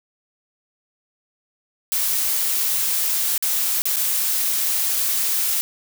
blue noise with dropouts, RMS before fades -21 dBFS, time 1.92-5.61 s, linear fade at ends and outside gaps 0 ms, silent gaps 3.378-3.425 / 3.82-3.855 / 3.96-3.967 s, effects none

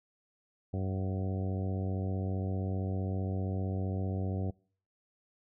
harmonic tone with a mistuned harmonic, 95.3 Hz, G2, 48 cents flat, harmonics 1 / 2 / 3 / 4 / 5 / 6 / 7 / 8, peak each -32 / -38 / -42 / -44 / -46 / -48 / -49 / -50 dBFS, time 0.73-4.51 s, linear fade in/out 10 ms, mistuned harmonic 8, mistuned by -41 cents, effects noise-tail reverb RT60 0.5 s tail -26 dB re dry

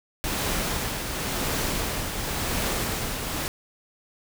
pink noise with tremolo, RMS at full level -26 dBFS, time 0.24-3.48 s, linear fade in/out 0 ms, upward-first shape triangle, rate 0.93 Hz, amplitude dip 45%, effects none

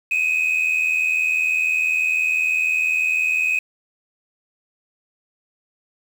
sine tone pair together, 2489 / 2569 Hz, D#7 / E7, 0 / -45 cents, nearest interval minor second, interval 55 cents, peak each -18 dBFS, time 0.11-3.59 s, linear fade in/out 5 ms, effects tanh soft clip ceiling -14 dBFS + 7-bit

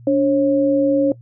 sine tone pair together, 288.2 / 544 Hz, D4 / C#5, -33 / -33 cents, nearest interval major seventh, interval 1100 cents, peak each -15 dBFS, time 0.07-1.12 s, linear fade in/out 2 ms, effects noise-tail reverb RT60 0.1 s tail -21 dB re dry + added 119 Hz sine -39 dBFS peak until 1.21 s

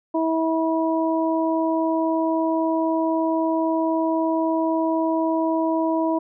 harmonic tone, 323.8 Hz, E4, 31 cents flat, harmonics 1 / 2 / 3, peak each -21 / -24 / -26 dBFS, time 0.14-6.19 s, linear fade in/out 10 ms, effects none

